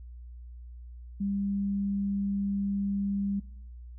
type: tone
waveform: sine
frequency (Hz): 199.2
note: G3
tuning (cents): +28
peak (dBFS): -27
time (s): 1.2-3.4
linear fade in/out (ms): 10
effects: noise-tail reverb RT60 0.8 s tail -23 dB re dry + added 60 Hz sine -42 dBFS peak until 3.98 s